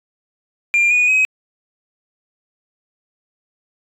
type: tone with pitch steps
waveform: sine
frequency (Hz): 2392 / 2462 / 2534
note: D7 / D#7 / D#7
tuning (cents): +31 / -19 / +31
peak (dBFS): -9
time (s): 0.74-1.25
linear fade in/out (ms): 0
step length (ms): 170
effects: tanh soft clip ceiling -10 dBFS